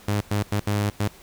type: tone bursts at uneven times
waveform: sawtooth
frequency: 103.1 Hz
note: G#2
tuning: 12 cents flat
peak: -17 dBFS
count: 5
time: 0.08-0.21 / 0.31-0.43 / 0.52-0.6 / 0.67-0.9 / 1-1.08 s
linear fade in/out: 5 ms
effects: pink hiss -49 dBFS RMS until 1.22 s